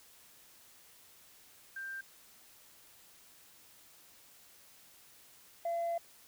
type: tone pair in turn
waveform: sine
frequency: 1575 / 680 Hz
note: G6 / F5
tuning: +8 / -46 cents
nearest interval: octave + minor third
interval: 1454 cents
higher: first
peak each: -39 / -30 dBFS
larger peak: second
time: 1.76-2.01 / 5.65-5.98 s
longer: second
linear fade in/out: 5 ms
effects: tanh soft clip ceiling -30 dBFS + white hiss -60 dBFS RMS until 6.27 s